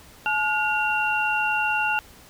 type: tone cluster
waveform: sine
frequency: 855 / 1436 / 2754 Hz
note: A5 / F6 / F7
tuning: -50 / +48 / -25 cents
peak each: -25 dBFS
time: 0.26-1.99 s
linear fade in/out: 0 ms
effects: pink hiss -49 dBFS RMS until 2.29 s